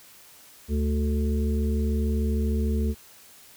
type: harmonic tone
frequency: 73.42 Hz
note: D2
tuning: in tune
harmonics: 1 / 3 / 5 / 6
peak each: -23 / -28 / -36 / -35 dBFS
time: 0.68-2.95 s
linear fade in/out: 50 ms
effects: white hiss -51 dBFS RMS until 3.56 s